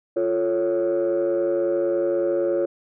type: chord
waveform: sine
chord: F augmented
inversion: none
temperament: equal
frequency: 349.2 / 440 / 554.4 Hz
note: F4 / A4 / C#5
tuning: 0 / 0 / 0 cents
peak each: -21 / -26 / -21 dBFS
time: 0.16-2.66 s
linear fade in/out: 10 ms
effects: tanh soft clip ceiling -15 dBFS